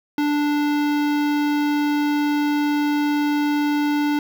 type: tone with notch filter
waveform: square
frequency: 293.7 Hz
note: D4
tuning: in tune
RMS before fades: -20 dBFS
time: 0.18-4.19 s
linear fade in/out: 2 ms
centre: 8800 Hz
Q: 0.51
effects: none